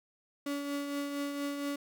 35% pulse tone with tremolo, 284.5 Hz, C#4, 45 cents sharp, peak -30 dBFS, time 0.46-1.76 s, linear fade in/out 5 ms, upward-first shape triangle, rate 4.3 Hz, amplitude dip 45%, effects none

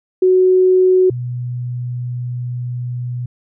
sine tone pair in turn, 370.5 / 123 Hz, F#4 / B2, +2 / -7 cents, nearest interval octave + perfect fifth, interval 1909 cents, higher first, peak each -8 / -20 dBFS, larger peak first, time 0.22-1.1 / 1.1-3.26 s, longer second, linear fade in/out 5 ms, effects none

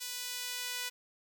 sawtooth tone with high-pass filter sweep, 493.9 Hz, B4, in tune, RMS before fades -39 dBFS, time 0-0.9 s, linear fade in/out 20 ms, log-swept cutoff 4100 to 2200 Hz, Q 0.76, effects none

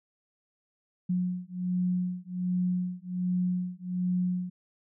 sine beating tone pair, 180 / 181.3 Hz, F#3 / F#3, -47 / -35 cents, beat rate 1.3 Hz, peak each -30 dBFS, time 1.09-4.5 s, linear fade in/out 10 ms, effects none

